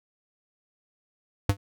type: tone with exponential decay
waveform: square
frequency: 99.4 Hz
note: G2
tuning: 25 cents sharp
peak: -15 dBFS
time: 1.49-1.57 s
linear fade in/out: 5 ms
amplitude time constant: 17 ms
effects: none